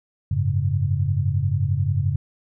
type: chord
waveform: sine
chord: F# suspended second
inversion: none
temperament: equal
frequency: 92.5 / 103.83 / 138.59 Hz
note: F#2 / G#2 / C#3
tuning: 0 / 0 / 0 cents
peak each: -23 dBFS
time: 0.31-2.16 s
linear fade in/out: 5 ms
effects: none